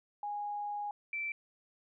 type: tone pair in turn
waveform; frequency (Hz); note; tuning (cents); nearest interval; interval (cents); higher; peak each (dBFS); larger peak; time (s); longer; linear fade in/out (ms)
sine; 825 / 2333; G#5 / D7; -12 / -12; octave + tritone; 1800; second; -35 / -34; second; 0.23-0.91 / 1.13-1.32; first; 2
effects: none